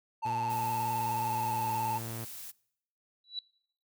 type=tone with vibrato; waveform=triangle; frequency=880 Hz; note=A5; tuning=in tune; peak=-28 dBFS; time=0.22-1.99 s; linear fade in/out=20 ms; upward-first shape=square; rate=19 Hz; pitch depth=37 cents each way
type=tone with pitch glide; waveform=sawtooth; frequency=116.54 to 114.54 Hz; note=A#2 to A#2; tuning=0 to -30 cents; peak=-34 dBFS; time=0.25-2.25 s; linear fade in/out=10 ms; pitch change=-30 cents; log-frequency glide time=0.73-1.75 s
type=noise; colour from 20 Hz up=blue; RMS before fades=-44 dBFS; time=0.49-2.52 s; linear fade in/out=20 ms
type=tone with exponential growth; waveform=sine; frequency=3939 Hz; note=B7; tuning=5 cents flat; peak=-30 dBFS; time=3.24-3.39 s; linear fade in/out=2 ms; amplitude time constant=32 ms
effects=noise-tail reverb RT60 0.7 s tail -23 dB re dry